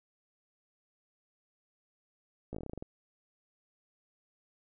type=slowing click train; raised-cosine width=2 ms; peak=-27 dBFS; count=11; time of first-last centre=2.53-2.825 s; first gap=16 ms; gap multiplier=1.13; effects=none